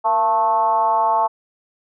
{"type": "tone with frequency modulation", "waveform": "sine", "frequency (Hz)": 884, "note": "A5", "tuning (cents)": 8, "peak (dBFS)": -14, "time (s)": [0.04, 1.28], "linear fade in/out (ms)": 20, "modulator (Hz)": 209, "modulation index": 0.95, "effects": []}